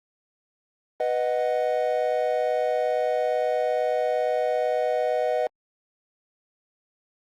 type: chord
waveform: triangle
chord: B major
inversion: none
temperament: equal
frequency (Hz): 493.9 / 622.3 / 740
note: B4 / D#5 / F#5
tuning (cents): 0 / 0 / 0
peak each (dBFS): -24 / -23 / -26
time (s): 1-5.47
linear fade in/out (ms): 2
effects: Opus 32 kbps